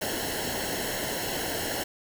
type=noise with comb filter; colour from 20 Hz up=pink; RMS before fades=-31 dBFS; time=0.01-1.84 s; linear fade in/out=10 ms; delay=0.83 ms; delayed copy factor=-0.75; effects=none